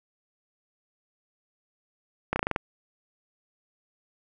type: slowing click train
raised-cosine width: 0.5 ms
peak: -10 dBFS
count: 7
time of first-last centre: 2.33-2.561 s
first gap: 30 ms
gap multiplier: 1.1
effects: none